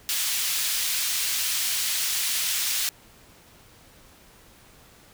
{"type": "high-pass noise", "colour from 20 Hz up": "pink", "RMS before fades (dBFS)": -26, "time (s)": [0.09, 2.89], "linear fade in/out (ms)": 0, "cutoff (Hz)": 3000, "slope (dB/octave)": 12, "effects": ["pink hiss -53 dBFS RMS until 5.13 s"]}